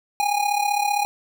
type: tone with amplitude modulation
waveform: square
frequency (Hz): 820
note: G#5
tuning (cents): -22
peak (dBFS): -17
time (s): 0.2-1.05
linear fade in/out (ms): 0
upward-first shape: sine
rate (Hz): 35.4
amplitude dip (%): 70
effects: none